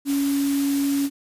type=tone in noise; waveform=sine; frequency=280 Hz; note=C#4; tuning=18 cents sharp; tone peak=-19 dBFS; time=0.05-1.1 s; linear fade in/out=50 ms; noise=white; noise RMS=-33 dBFS; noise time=0.05-1.1 s; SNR=+11 dB; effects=resampled to 32000 Hz